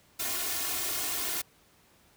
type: noise with comb filter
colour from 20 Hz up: white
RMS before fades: -32 dBFS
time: 0.19-1.42 s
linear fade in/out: 10 ms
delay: 2.8 ms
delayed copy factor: +0.95
effects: pink hiss -62 dBFS RMS until 2.16 s + high-pass 60 Hz 12 dB/octave